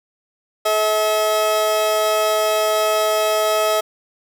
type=tone pair together; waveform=30% pulse; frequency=429.8 / 644 Hz; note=A4 / E5; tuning=-41 / -41 cents; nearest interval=perfect fifth; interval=700 cents; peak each=-20 / -14 dBFS; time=0.65-3.81 s; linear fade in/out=10 ms; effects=none